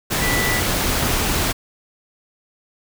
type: tone in noise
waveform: sine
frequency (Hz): 1975.5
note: B6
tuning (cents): 0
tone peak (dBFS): -22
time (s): 0.21-0.61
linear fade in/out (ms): 20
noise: pink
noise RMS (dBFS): -20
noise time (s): 0.1-1.53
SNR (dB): -5
effects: none